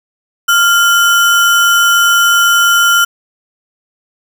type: tone with sample-and-hold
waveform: sine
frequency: 1393 Hz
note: F6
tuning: 5 cents flat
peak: -6 dBFS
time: 0.48-3.05 s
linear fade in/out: 10 ms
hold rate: 4410 Hz
effects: none